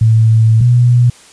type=tone pair in turn; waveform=sine; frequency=111.7 / 121.76 Hz; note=A2 / B2; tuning=+27 / -24 cents; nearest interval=minor second; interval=149 cents; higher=second; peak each=-5 dBFS; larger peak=neither; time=0.01-0.61 / 0.61-1.1 s; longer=first; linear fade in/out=5 ms; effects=white hiss -41 dBFS RMS until 1.32 s + resampled to 22050 Hz